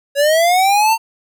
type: linear sweep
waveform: square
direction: up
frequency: 554.4 to 916 Hz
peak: -11 dBFS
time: 0.15-0.98 s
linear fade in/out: 50 ms
effects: none